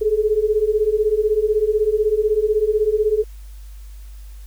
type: beating tone pair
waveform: sine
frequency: 417.6 / 433.6 Hz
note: G#4 / A4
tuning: +10 / -25 cents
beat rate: 16 Hz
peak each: -19 / -17 dBFS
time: 0.01-3.24 s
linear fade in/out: 10 ms
effects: added 50 Hz sine -34 dBFS peak until 4.46 s + white hiss -53 dBFS RMS until 4.46 s